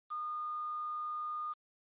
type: tone with quantisation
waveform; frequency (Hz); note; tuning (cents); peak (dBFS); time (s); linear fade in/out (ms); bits
sine; 1222; D#6; -32; -36; 0.1-1.54; 20; 9
effects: resampled to 8000 Hz